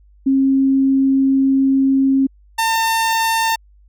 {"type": "tone pair in turn", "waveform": ["sine", "sawtooth"], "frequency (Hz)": [269.3, 902.7], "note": ["C#4", "A5"], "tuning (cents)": [-50, 44], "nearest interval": "octave + major sixth", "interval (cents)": 2094, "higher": "second", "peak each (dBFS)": [-11, -11], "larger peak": "neither", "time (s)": [[0.26, 2.27], [2.58, 3.56]], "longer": "first", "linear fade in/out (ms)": 10, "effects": ["added 50 Hz sine -46 dBFS peak until 3.88 s"]}